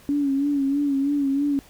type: tone with vibrato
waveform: sine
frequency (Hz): 280.7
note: C#4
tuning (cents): +22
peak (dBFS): -19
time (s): 0.09-1.59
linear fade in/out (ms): 0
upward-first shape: sine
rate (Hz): 3.1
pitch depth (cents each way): 58
effects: pink hiss -51 dBFS RMS until 1.69 s